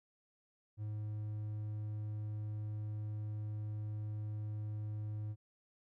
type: tone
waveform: triangle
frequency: 106.2 Hz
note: G#2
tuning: 39 cents sharp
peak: -36 dBFS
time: 0.77-5.36 s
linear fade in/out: 50 ms
effects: none